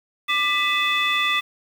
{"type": "tone cluster", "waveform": "sine", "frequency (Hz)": [1189, 1988, 2583, 3485], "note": ["D6", "B6", "E7", "A7"], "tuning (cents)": [21, 11, -36, -17], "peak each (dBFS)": -23, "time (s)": [0.28, 1.41], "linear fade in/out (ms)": 20, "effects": ["tanh soft clip ceiling -12 dBFS", "7-bit"]}